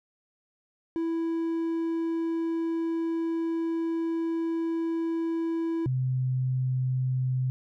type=tone pair in turn; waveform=triangle / sine; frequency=330 / 128.71 Hz; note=E4 / C3; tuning=+2 / -28 cents; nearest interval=octave + major third; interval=1630 cents; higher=first; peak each=-24 / -24 dBFS; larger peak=neither; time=0.96-5.86 / 5.86-7.5 s; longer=first; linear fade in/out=0 ms; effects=none